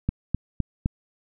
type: click train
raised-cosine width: 5 ms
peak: -10 dBFS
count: 4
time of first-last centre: 0.09-0.859 s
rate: 3.9 Hz
effects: none